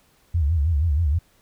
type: tone with vibrato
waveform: sine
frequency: 77.78 Hz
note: D#2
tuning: in tune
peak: -17 dBFS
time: 0.34-1.19 s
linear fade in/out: 10 ms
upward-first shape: sine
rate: 6.3 Hz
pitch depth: 190 cents each way
effects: pink hiss -60 dBFS RMS until 1.41 s